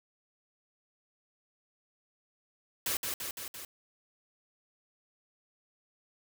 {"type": "noise with echo", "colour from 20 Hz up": "white", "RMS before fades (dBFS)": -32, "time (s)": [2.86, 2.97], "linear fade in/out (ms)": 2, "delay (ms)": 170, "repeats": 4, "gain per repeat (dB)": -3, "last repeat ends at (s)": 3.65, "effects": []}